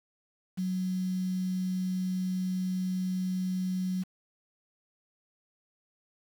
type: tone with quantisation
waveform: sine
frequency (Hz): 185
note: F#3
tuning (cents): 0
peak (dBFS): -28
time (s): 0.57-4.04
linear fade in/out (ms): 20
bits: 8
effects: none